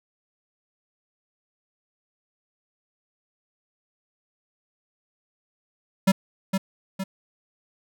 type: tone with echo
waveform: square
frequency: 192.2 Hz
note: G3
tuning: 34 cents flat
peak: -15 dBFS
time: 6.07-6.12 s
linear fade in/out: 10 ms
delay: 460 ms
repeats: 2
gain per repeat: -6 dB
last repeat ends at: 7.04 s
effects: none